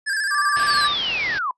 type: tone with vibrato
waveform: square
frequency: 1661.2 Hz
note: G#6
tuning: in tune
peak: -21 dBFS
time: 0.06-0.88 s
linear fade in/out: 20 ms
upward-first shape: square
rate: 14 Hz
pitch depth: 63 cents each way
type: tone with tremolo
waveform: sine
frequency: 1174 Hz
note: D6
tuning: 1 cent flat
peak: -17 dBFS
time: 0.3-0.95 s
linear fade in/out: 50 ms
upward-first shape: sine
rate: 13 Hz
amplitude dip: 50%
type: low-pass noise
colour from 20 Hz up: white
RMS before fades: -32 dBFS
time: 0.56-1.39 s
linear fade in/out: 10 ms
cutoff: 5300 Hz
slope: 96 dB/octave
type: linear sweep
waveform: sine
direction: down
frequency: 4699 to 975 Hz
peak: -21 dBFS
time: 0.68-1.51 s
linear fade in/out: 2 ms
effects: noise-tail reverb RT60 0.1 s tail -23 dB re dry + resampled to 24000 Hz